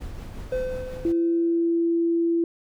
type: noise with tremolo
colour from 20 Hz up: brown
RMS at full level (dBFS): -34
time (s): 0-1.13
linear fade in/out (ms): 20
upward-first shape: triangle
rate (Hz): 5.6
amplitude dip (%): 35
type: tone with exponential decay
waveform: triangle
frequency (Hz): 511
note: C5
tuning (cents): -41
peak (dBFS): -20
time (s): 0.52-1.86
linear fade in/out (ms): 5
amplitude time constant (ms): 290
type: tone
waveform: sine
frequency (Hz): 336.2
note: E4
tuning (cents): +34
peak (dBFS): -19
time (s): 1.05-2.44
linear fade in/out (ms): 2
effects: none